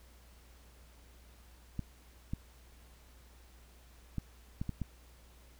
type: clicks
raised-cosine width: 5 ms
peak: -23 dBFS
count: 6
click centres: 1.793 / 2.335 / 4.183 / 4.615 / 4.693 / 4.817 s
effects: added 60 Hz sine -57 dBFS peak until 5.59 s + pink hiss -63 dBFS RMS until 5.59 s